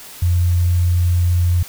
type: tone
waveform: sine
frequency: 87.7 Hz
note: F2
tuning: 8 cents sharp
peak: -12 dBFS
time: 0.22-1.63 s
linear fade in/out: 5 ms
effects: white hiss -37 dBFS RMS until 1.68 s